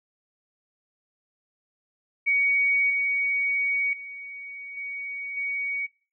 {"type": "tone with level steps", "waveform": "sine", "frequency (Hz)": 2246, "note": "C#7", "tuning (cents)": 22, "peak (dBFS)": [-19, -22, -36, -31, -26], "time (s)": [2.26, 5.87], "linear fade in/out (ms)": 20, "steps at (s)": [2.9, 3.93, 4.77, 5.37], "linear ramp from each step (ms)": 2, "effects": ["noise-tail reverb RT60 0.4 s tail -21 dB re dry"]}